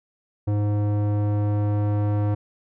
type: tone with low-pass filter sweep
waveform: square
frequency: 103.7 Hz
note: G#2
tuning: 2 cents flat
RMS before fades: -22 dBFS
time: 0.47-2.35 s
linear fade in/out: 10 ms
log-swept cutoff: 580 to 910 Hz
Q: 0.74
effects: none